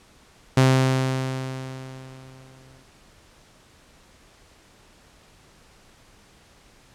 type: tone with exponential decay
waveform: sawtooth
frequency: 131.1 Hz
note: C3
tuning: 4 cents sharp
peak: -9 dBFS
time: 0.57-2.83 s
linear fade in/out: 5 ms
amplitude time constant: 490 ms
effects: pink hiss -54 dBFS RMS until 6.94 s + low-pass 9000 Hz 12 dB/octave